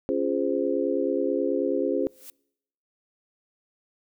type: chord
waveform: sine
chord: Db major seventh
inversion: none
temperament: just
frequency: 277.2 / 346.5 / 415.8 / 519.7 Hz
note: Db4 / F4 / Ab4 / C5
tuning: 0 / -14 / +2 / -12 cents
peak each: -28 dBFS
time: 0.09-2.07 s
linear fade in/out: 0 ms
type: noise with exponential growth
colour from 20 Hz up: blue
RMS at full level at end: -40 dBFS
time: 2-2.3 s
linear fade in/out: 1 ms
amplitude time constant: 64 ms
effects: noise-tail reverb RT60 0.8 s tail -26 dB re dry